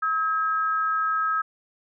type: tone pair together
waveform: sine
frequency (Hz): 1285 / 1619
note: E6 / G#6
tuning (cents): -45 / -45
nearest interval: major third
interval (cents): 400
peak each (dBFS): -22 / -29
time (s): 0.02-1.42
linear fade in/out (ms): 10
effects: none